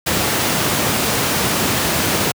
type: high-pass noise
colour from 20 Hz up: pink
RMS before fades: -18 dBFS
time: 0.06-2.32 s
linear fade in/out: 10 ms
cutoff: 100 Hz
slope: 12 dB/octave
effects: high-pass 60 Hz 12 dB/octave